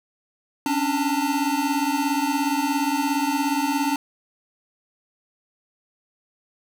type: tone cluster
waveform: square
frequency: 273.3 / 290.4 / 896 Hz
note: C#4 / D4 / A5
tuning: -24 / -19 / +31 cents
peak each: -26 dBFS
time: 0.66-3.96 s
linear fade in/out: 2 ms
effects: none